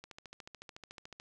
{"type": "click train", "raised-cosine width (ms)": 0.2, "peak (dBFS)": -30, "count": 17, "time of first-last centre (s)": [0.04, 1.199], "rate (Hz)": 13.8, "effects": []}